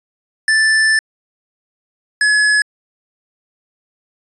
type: tone pair in turn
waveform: square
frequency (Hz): 1760 / 1698.8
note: A6 / G#6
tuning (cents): 0 / +39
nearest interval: minor second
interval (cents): 61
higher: first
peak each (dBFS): -11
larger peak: neither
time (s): 0.48-0.99 / 2.21-2.62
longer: first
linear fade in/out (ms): 2
effects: resampled to 24000 Hz